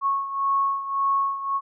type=beating tone pair; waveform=sine; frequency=1100 / 1101.8 Hz; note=C#6 / C#6; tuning=-14 / -11 cents; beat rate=1.8 Hz; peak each=-22 / -27 dBFS; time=0.01-1.61 s; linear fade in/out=50 ms; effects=none